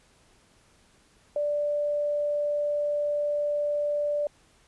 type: tone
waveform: sine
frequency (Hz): 587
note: D5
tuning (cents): -1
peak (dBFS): -24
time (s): 1.36-4.27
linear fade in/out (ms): 2
effects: pink hiss -61 dBFS RMS until 4.67 s + resampled to 24000 Hz